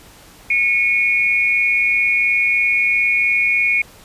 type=tone pair together; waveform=sine; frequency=2196 / 2439 Hz; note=C#7 / D#7; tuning=-17 / -35 cents; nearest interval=major second; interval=182 cents; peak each=-16 dBFS; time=0.5-3.82 s; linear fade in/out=5 ms; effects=pink hiss -44 dBFS RMS until 4.04 s + resampled to 32000 Hz